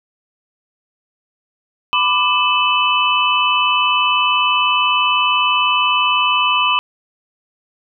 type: tone cluster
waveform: sine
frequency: 1000 / 1180 / 2606 / 3000 Hz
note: B5 / D6 / E7 / F#7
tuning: +21 / +8 / -20 / +23 cents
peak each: -18 dBFS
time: 1.93-6.79 s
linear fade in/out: 0 ms
effects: none